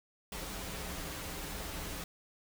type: noise with comb filter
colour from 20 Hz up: pink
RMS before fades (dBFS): -41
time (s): 0.32-2.04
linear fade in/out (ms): 2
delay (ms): 8.4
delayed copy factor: -0.6
effects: none